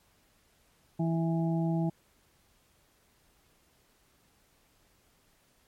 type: harmonic tone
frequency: 164.81 Hz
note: E3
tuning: in tune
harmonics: 1 / 2 / 4 / 5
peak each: -27 / -33 / -39 / -41 dBFS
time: 0.99-1.9 s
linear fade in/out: 10 ms
effects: pink hiss -67 dBFS RMS until 5.67 s + MP3 64 kbps